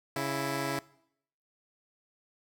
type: tone pair together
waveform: 10% pulse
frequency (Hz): 138.55 / 330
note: C#3 / E4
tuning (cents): -1 / +2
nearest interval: octave + minor third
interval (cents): 1503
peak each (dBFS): -25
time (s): 0.16-0.79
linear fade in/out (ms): 2
effects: noise-tail reverb RT60 0.7 s tail -21 dB re dry